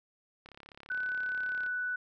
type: click train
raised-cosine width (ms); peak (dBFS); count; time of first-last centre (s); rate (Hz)
0.3; -33; 43; 0.46-1.663; 34.9
type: tone with pitch glide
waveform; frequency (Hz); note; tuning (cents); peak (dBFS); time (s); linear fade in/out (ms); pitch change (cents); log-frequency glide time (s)
sine; 1498 to 1486.8; F#6 to F#6; +21 to +8; -31; 0.9-1.96; 5; -13; 1.47-1.66
effects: none